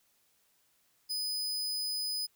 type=tone; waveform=40% pulse; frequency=5000 Hz; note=D#8; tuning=8 cents sharp; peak=-31 dBFS; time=1.09-2.27 s; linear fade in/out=20 ms; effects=white hiss -71 dBFS RMS until 2.35 s